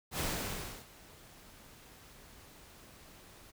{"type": "noise with ADSR envelope", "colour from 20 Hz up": "pink", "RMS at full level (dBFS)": -34, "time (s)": [0.11, 3.52], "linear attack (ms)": 80, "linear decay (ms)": 660, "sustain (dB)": -22, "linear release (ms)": 22, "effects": []}